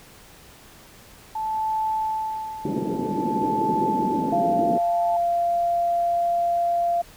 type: tone with tremolo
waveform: sine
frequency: 874 Hz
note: A5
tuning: 12 cents flat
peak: -21 dBFS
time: 1.35-5.17 s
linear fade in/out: 5 ms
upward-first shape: sine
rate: 0.52 Hz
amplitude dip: 80%
type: band-pass noise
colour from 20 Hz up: pink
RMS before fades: -26 dBFS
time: 2.65-4.78 s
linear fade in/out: 2 ms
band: 200 to 390 Hz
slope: 24 dB/octave
type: tone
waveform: sine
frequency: 690 Hz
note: F5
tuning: 21 cents flat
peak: -19 dBFS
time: 4.32-7.02 s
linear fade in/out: 10 ms
effects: pink hiss -48 dBFS RMS until 7.16 s